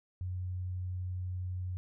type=tone; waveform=sine; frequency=91.2 Hz; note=F#2; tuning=24 cents flat; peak=-34 dBFS; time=0.21-1.77 s; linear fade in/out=0 ms; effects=none